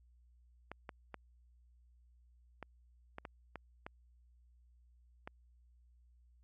clicks, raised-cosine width 0.5 ms, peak -29 dBFS, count 9, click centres 0.716 / 0.892 / 1.143 / 2.627 / 3.184 / 3.252 / 3.557 / 3.865 / 5.275 s, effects added 60 Hz sine -63 dBFS peak until 6.43 s + AAC 32 kbps

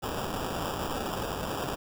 blue noise with sample-and-hold, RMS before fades -33 dBFS, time 0.02-1.76 s, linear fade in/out 20 ms, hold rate 2100 Hz, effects none

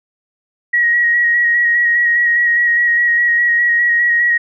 sine tone with vibrato, 1900 Hz, A#6, 33 cents sharp, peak -10 dBFS, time 0.73-4.38 s, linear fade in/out 10 ms, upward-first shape square, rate 4.9 Hz, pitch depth 17 cents each way, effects none

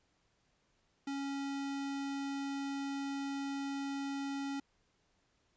square tone, 277.2 Hz, C#4, in tune, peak -37 dBFS, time 1.07-4.6 s, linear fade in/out 5 ms, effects pink hiss -75 dBFS RMS until 5.56 s + resampled to 16000 Hz

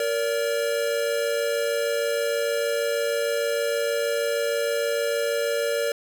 square tone pair together, 466.2 / 572.6 Hz, A#4 / D5, 0 / -44 cents, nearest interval major third, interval 356 cents, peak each -26 dBFS, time 0-5.92 s, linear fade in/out 2 ms, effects none

